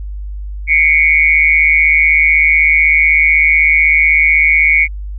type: tone with amplitude modulation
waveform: sine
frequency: 2217 Hz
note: C#7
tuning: in tune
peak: -3 dBFS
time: 0.67-4.88 s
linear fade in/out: 50 ms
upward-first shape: sine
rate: 156 Hz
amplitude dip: 85%
effects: added 50 Hz sine -21 dBFS peak until 5.18 s